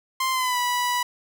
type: tone with pitch glide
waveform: sawtooth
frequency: 1046.5 to 982.1 Hz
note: C6 to B5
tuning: 0 to -10 cents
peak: -18 dBFS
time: 0.2-1.03 s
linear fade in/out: 5 ms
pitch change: -110 cents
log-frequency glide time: 0.31-0.58 s
effects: none